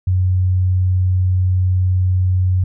sine tone, 92.1 Hz, F#2, 7 cents flat, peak -12 dBFS, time 0.07-2.64 s, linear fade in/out 5 ms, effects none

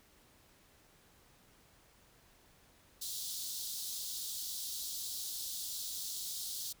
pink high-pass noise, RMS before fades -41 dBFS, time 3.01-6.73 s, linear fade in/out 10 ms, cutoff 3600 Hz, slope 48 dB/octave, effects pink hiss -65 dBFS RMS until 6.8 s

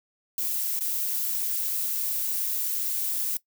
violet noise with dropouts, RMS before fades -28 dBFS, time 0.38-3.37 s, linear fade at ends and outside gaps 1 ms, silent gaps 0.792-0.808 s, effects noise-tail reverb RT60 0.1 s tail -19 dB re dry

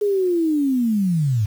sine linear sweep, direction down, 420 to 98.4 Hz, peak -16 dBFS, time 0.01-1.46 s, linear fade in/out 10 ms, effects 7-bit

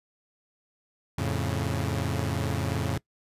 sawtooth chord, F augmented, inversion none, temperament equal, 87.31 / 110 / 138.59 Hz, F2 / A2 / C#3, 0 / 0 / 0 cents, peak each -27 / -27 / -27 dBFS, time 1.18-2.98 s, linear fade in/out 5 ms, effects noise-tail reverb RT60 0.1 s tail -22 dB re dry + resampled to 32000 Hz

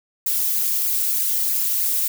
violet noise with flanger, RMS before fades -21 dBFS, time 0.26-2.08 s, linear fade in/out 5 ms, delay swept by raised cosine 0.43 to 4.23 ms, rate 3.2 Hz, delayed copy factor +1, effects none

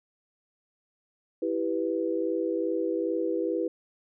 sine chord, E minor, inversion none, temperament equal, 329.6 / 392 / 493.9 Hz, E4 / G4 / B4, 0 / 0 / 0 cents, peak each -29 / -31 / -30 dBFS, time 1.42-3.68 s, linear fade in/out 5 ms, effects none

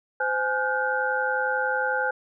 sine tone cluster, 515 / 837 / 1432 / 1543 Hz, C5 / G#5 / F6 / G6, -28 / +13 / +43 / -28 cents, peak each -28 dBFS, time 0.2-2.11 s, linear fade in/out 5 ms, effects none

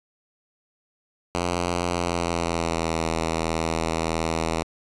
5% pulse tone with pitch glide, 87.4 to 81.55 Hz, F2 to E2, +2 to -18 cents, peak -12 dBFS, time 1.35-4.63 s, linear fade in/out 0 ms, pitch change -120 cents, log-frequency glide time 1.88-2.98 s, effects resampled to 22050 Hz

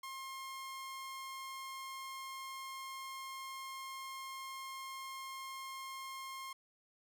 sawtooth tone, 1067 Hz, C6, 34 cents sharp, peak -40 dBFS, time 0.03-6.53 s, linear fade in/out 5 ms, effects none

